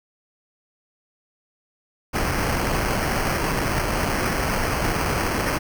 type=noise with sample-and-hold; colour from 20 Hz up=pink; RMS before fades=-23 dBFS; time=2.13-5.59 s; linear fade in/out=20 ms; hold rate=3675 Hz; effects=none